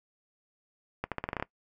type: accelerating click train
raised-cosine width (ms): 0.5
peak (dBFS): -16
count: 9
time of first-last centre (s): 1.04-1.425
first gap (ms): 77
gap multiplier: 0.86
effects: noise-tail reverb RT60 0.1 s tail -20 dB re dry